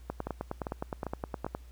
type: two click trains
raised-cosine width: 1 ms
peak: -20 / -19 dBFS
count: 4 / 15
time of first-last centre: 0.27-1.465 / 0.1-1.549 s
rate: 2.51 / 9.66 Hz
effects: added 60 Hz sine -47 dBFS peak until 1.71 s + pink hiss -63 dBFS RMS until 1.71 s